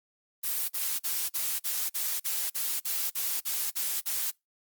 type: noise bursts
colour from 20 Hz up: blue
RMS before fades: -30 dBFS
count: 13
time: 0.43-4.314 s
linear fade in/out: 20 ms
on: 260 ms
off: 42 ms
effects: noise-tail reverb RT60 0.2 s tail -26 dB re dry + Opus 32 kbps